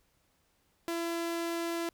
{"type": "tone", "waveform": "sawtooth", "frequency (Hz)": 336.9, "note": "E4", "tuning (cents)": 38, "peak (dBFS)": -28, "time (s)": [0.88, 1.89], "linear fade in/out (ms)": 0, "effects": ["pink hiss -72 dBFS RMS until 1.93 s"]}